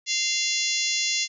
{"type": "harmonic tone with a mistuned harmonic", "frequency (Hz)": 693, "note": "F5", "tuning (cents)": -14, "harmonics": [3, 4, 5, 6, 7, 8, 9, 10], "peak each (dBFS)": [-31, -31, -31, -31, -31, -31, -31, -31], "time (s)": [0.06, 1.28], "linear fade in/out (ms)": 50, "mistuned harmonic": 5, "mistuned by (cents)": -20, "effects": []}